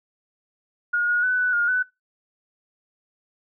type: tone with pitch steps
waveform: sine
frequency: 1434 / 1444 / 1499 / 1490 / 1421 / 1498 Hz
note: F6 / F#6 / F#6 / F#6 / F6 / F#6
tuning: +45 / -43 / +22 / +12 / +30 / +21 cents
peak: -18 dBFS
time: 0.93-1.83 s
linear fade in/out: 10 ms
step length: 150 ms
effects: noise-tail reverb RT60 0.2 s tail -21 dB re dry